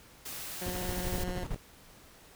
white noise, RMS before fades -41 dBFS, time 0.25-1.24 s, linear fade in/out 10 ms
15% pulse tone with vibrato, 180.5 Hz, F#3, 43 cents flat, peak -30 dBFS, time 0.61-1.44 s, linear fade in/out 10 ms, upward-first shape triangle, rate 17 Hz, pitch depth 18 cents each way
brown noise with tremolo, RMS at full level -34 dBFS, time 0.66-1.55 s, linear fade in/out 5 ms, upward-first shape square, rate 13 Hz, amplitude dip 70%
clicks, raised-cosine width 2 ms, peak -24 / -32 dBFS, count 2, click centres 1.182 / 1.56 s
effects pink hiss -56 dBFS RMS until 2.35 s

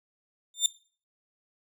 25% pulse tone with exponential growth, 3600 Hz, A7, 39 cents sharp, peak -13 dBFS, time 0.54-0.66 s, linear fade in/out 2 ms, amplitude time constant 25 ms, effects noise-tail reverb RT60 0.4 s tail -19 dB re dry

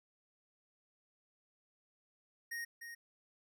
square tone with echo, 1864.7 Hz, A#6, in tune, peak -40 dBFS, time 2.51-2.65 s, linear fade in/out 10 ms, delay 300 ms, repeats 1, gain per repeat -7 dB, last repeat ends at 2.95 s, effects none

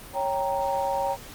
sine chord, G diminished, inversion second, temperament equal, 554.4 / 784 / 932.3 Hz, Db5 / G5 / Bb5, 0 / 0 / 0 cents, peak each -28 dBFS, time 0.13-1.17 s, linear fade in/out 50 ms, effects pink hiss -43 dBFS RMS until 1.34 s + Opus 32 kbps

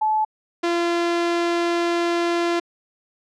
sine / sawtooth tone pair in turn, 864 / 342.9 Hz, A5 / F4, -32 / -32 cents, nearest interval octave + major third, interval 1600 cents, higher first, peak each -17 / -15 dBFS, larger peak second, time 0.01-0.25 / 0.63-2.6 s, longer second, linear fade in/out 10 ms, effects low-pass 5000 Hz 12 dB/octave

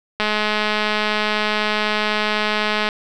click train, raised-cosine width 0.3 ms, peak -4 dBFS, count 571, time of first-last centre 0.2-2.889 s, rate 212 Hz, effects none

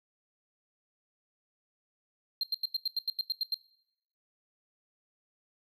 triangle tone bursts, 4182 Hz, C8, 2 cents flat, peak -26 dBFS, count 11, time 2.41-3.544 s, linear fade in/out 2 ms, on 24 ms, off 87 ms, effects noise-tail reverb RT60 0.7 s tail -18 dB re dry

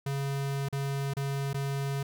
square tone with dropouts, 138.7 Hz, C#3, 1 cent sharp, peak -30 dBFS, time 0.06-2.03 s, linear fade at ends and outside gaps 5 ms, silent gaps 0.687-0.726 / 1.137-1.167 / 1.532-1.543 s, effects none

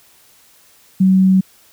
sine tone, 188.8 Hz, F#3, 35 cents sharp, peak -8 dBFS, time 1-1.41 s, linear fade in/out 10 ms, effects white hiss -50 dBFS RMS until 1.72 s

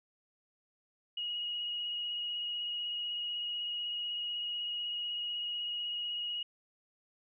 sine tone with vibrato, 2890 Hz, F#7, 41 cents flat, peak -34 dBFS, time 1.17-6.43 s, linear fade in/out 5 ms, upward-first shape triangle, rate 16 Hz, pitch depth 18 cents each way, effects none

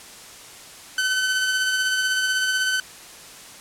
sawtooth tone with tremolo, 1520 Hz, F#6, 46 cents sharp, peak -15 dBFS, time 0.98-2.8 s, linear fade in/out 2 ms, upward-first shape sine, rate 16 Hz, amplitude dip 30%, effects white hiss -42 dBFS RMS until 3.6 s + low-pass 10000 Hz 12 dB/octave

